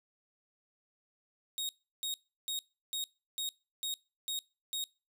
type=tone bursts; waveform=sawtooth; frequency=3752 Hz; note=A#7; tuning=11 cents sharp; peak=-31 dBFS; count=8; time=1.58-4.84 s; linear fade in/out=0 ms; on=110 ms; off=340 ms; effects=noise-tail reverb RT60 0.3 s tail -23 dB re dry